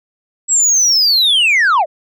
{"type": "linear sweep", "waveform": "sine", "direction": "down", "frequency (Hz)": [7800, 554.4], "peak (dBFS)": -6, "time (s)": [0.48, 1.86], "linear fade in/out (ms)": 50, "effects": ["tanh soft clip ceiling -8 dBFS"]}